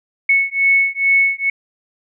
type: beating tone pair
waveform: sine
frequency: 2205 / 2207.3 Hz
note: C#7 / C#7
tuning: -10 / -8 cents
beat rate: 2.3 Hz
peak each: -15 dBFS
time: 0.29-1.5 s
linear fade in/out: 5 ms
effects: none